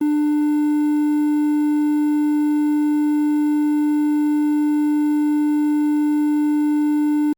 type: tone with quantisation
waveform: triangle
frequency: 298.1 Hz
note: D4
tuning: 26 cents sharp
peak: -13 dBFS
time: 0.01-7.33 s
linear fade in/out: 5 ms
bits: 7
effects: Opus 24 kbps